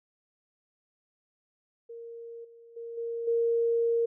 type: tone with level steps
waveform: sine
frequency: 464.6 Hz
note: A#4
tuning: 6 cents flat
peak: -40 / -50 / -37 / -31 / -23 dBFS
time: 1.89-4.06 s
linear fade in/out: 10 ms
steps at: 2.44 / 2.76 / 2.97 / 3.27 s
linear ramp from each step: 10 ms
effects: none